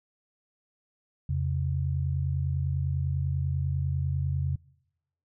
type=tone pair together; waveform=sine; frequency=85.2 / 135.25 Hz; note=F2 / C#3; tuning=-42 / -42 cents; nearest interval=minor sixth; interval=800 cents; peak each=-28 dBFS; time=1.29-4.56 s; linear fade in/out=5 ms; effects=noise-tail reverb RT60 0.9 s tail -25 dB re dry